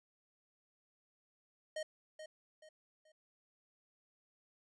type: tone with echo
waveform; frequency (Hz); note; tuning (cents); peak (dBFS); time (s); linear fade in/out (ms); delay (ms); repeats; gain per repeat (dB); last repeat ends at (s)
square; 622; D#5; -1; -39; 1.76-1.83; 5; 430; 3; -9; 3.12
effects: resampled to 22050 Hz